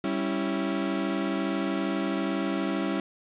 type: chord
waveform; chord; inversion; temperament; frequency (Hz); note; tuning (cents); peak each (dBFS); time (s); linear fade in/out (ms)
35% pulse; C# diminished; second; equal; 196 / 277.2 / 329.6; G3 / C#4 / E4; 0 / 0 / 0; -29; 0.04-3; 2
effects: resampled to 8000 Hz + 9-bit